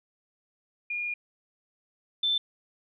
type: tone pair in turn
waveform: sine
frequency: 2426 / 3539 Hz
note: D#7 / A7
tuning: -44 / +9 cents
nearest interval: perfect fifth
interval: 653 cents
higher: second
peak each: -29 / -23 dBFS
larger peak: second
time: 0.9-1.14 / 2.23-2.38 s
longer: first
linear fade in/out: 5 ms
effects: none